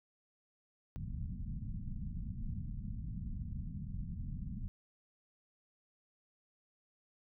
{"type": "low-pass noise", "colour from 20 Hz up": "pink", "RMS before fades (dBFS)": -41, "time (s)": [0.96, 4.68], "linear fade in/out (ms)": 0, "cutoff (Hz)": 220, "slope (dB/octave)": 48, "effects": []}